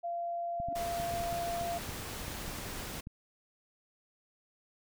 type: tone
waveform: sine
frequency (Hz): 688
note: F5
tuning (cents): -26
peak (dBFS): -33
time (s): 0.03-1.79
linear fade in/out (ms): 20
type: clicks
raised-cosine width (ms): 5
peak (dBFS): -30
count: 11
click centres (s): 0.601 / 0.686 / 1 / 1.139 / 1.205 / 1.328 / 1.612 / 1.892 / 2.281 / 2.48 / 3.071
type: tone with exponential growth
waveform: triangle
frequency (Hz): 281.7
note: C#4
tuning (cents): +28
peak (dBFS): -38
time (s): 0.65-0.73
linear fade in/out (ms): 2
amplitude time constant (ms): 17
type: noise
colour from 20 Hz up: pink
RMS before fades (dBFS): -41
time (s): 0.75-3.01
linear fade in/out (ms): 10
effects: none